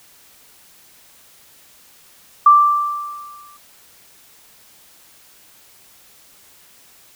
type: tone with exponential decay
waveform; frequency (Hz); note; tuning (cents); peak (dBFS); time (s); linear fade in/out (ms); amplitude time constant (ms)
sine; 1174.7; D6; 0; -4; 2.46-3.57; 5; 240
effects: white hiss -49 dBFS RMS until 7.15 s